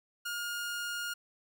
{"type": "tone", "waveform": "sawtooth", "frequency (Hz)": 1421, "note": "F6", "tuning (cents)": 30, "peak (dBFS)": -31, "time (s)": [0.25, 1.14], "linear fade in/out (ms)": 10, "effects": []}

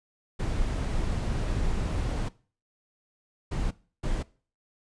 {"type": "noise bursts at uneven times", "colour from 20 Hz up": "brown", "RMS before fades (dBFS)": -28, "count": 3, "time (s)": [[0.39, 2.29], [3.51, 3.71], [4.03, 4.23]], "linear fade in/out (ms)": 10, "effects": ["noise-tail reverb RT60 0.4 s tail -20 dB re dry", "resampled to 22050 Hz"]}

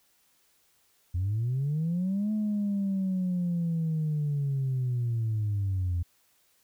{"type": "linear two-way sweep", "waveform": "sine", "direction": "up then down", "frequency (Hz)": [84.9, 215.3, 84.9], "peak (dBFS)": -24, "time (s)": [1.14, 6.03], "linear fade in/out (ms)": 10, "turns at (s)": 2.32, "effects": ["tanh soft clip ceiling -23 dBFS", "white hiss -67 dBFS RMS until 6.63 s"]}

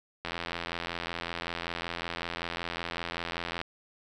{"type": "click train", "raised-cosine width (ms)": 0.3, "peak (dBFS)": -17, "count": 288, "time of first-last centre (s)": [0.25, 3.615], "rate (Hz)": 85.3, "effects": []}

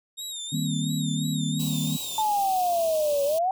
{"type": "tone with vibrato", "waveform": "25% pulse", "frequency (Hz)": 3709, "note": "A#7", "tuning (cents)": -9, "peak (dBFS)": -28, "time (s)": [0.17, 2.23], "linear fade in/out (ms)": 20, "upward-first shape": "sine", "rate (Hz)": 2.9, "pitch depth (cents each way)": 76}
{"type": "chord", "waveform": "sine", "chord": "C minor seventh", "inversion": "first", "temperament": "equal", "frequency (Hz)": [155.56, 196, 233.1, 261.6], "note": ["Eb3", "G3", "Bb3", "C4"], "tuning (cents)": [0, 0, 0, 0], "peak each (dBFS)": [-27, -33, -31, -32], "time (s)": [0.52, 1.97], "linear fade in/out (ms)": 10}
{"type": "band-stop noise", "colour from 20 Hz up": "white", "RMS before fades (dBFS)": -37, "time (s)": [1.59, 3.39], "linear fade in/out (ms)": 10, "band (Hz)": [1100, 2500], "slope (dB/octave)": 96}
{"type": "exponential two-way sweep", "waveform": "sine", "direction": "down then up", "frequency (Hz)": [880, 554.4, 776], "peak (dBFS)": -21, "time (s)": [2.18, 3.51], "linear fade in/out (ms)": 2, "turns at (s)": 3.24}
{"effects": []}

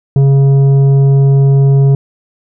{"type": "tone with tanh clipping", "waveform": "sine", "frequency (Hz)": 137.7, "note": "C#3", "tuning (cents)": -11, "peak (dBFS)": -6, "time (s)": [0.16, 1.95], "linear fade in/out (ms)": 2, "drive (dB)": 8, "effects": []}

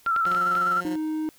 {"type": "tone with vibrato", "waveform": "sine", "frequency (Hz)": 1347, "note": "E6", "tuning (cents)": 37, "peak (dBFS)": -20, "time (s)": [0.06, 0.81], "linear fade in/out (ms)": 10, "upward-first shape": "square", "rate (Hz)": 9.9, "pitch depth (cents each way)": 40}
{"type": "clicks", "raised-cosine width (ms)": 0.3, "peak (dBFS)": -18, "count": 6, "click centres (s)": [0.063, 0.163, 0.254, 0.317, 0.348, 0.553]}
{"type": "tone with tremolo", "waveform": "15% pulse", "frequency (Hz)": 178.7, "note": "F3", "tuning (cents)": 40, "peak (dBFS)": -26, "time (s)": [0.26, 0.96], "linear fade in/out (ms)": 2, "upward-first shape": "sine", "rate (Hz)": 20, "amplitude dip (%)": 40}
{"type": "tone", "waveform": "triangle", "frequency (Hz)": 311.7, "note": "D#4", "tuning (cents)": 3, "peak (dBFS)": -23, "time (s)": [0.85, 1.29], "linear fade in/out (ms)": 0}
{"effects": ["white hiss -56 dBFS RMS until 1.38 s"]}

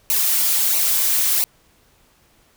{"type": "noise with flanger", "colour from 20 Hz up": "blue", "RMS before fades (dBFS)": -18, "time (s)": [0.1, 1.44], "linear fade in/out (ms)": 0, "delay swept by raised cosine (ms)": [0.58, 6.48], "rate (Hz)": 1.5, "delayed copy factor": -0.8, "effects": ["pink hiss -57 dBFS RMS until 2.56 s"]}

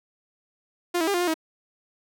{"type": "tone with pitch steps", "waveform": "sawtooth", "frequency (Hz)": [351, 324, 401.5, 351.4, 355.3, 319.4], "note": ["F4", "E4", "G4", "F4", "F4", "D#4"], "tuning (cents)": [9, -30, 41, 11, 30, 45], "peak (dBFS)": -18, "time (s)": [0.94, 1.342], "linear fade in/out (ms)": 10, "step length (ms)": 67, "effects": []}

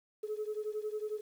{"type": "beating tone pair", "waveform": "sine", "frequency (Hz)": [422.5, 433.5], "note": ["G#4", "A4"], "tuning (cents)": [30, -26], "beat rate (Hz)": 11, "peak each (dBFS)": [-36, -38], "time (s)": [0.23, 1.21], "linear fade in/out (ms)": 10, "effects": ["tanh soft clip ceiling -29 dBFS", "10-bit"]}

